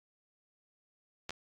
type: clicks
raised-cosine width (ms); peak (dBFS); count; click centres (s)
0.2; -21; 2; 1.294 / 1.306
effects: AAC 64 kbps